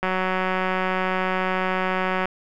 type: click train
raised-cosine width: 0.5 ms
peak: -9 dBFS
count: 415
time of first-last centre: 0.03-2.256 s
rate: 186 Hz
effects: none